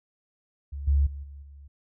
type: tone with level steps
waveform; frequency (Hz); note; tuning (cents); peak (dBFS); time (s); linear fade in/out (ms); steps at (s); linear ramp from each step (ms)
sine; 70.5; C#2; +30; -32 / -18 / -34 / -40 / -44; 0.72-1.68; 10; 0.87 / 1.06 / 1.23 / 1.42; 10
effects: none